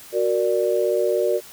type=chord; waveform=sine; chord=Gb augmented; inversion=none; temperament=equal; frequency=370 / 466.2 / 587.3 Hz; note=Gb4 / Bb4 / D5; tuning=0 / 0 / 0 cents; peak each=-22 dBFS; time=0.12-1.41 s; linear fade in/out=50 ms; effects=white hiss -43 dBFS RMS until 1.52 s